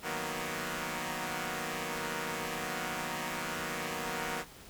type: chord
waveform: 5% pulse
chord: B major seventh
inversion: first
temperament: equal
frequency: 155.56 / 185 / 233.1 / 246.9 Hz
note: D#3 / F#3 / A#3 / B3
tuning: 0 / 0 / 0 / 0 cents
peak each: -29 dBFS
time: 0.02-4.45 s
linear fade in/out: 50 ms
effects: pink hiss -52 dBFS RMS until 4.69 s